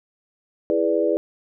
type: chord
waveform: sine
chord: E dominant seventh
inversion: none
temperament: equal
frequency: 329.6 / 415.3 / 493.9 / 587.3 Hz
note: E4 / G#4 / B4 / D5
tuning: 0 / 0 / 0 / 0 cents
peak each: -23 dBFS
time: 0.7-1.17 s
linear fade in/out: 0 ms
effects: none